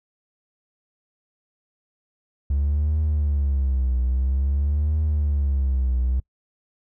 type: tone with vibrato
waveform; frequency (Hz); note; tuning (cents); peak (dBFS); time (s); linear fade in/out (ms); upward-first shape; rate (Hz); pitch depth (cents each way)
triangle; 69.3; C#2; 0; -16; 2.5-6.2; 5; triangle; 0.5; 200
effects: noise-tail reverb RT60 0.1 s tail -26 dB re dry + tanh soft clip ceiling -13 dBFS